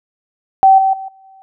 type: tone with level steps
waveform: sine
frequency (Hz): 770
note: G5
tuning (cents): -31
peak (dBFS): -4 / -10 / -24 / -42 / -40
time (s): 0.63-1.42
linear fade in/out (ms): 0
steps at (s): 0.78 / 0.93 / 1.08 / 1.24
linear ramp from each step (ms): 5
effects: none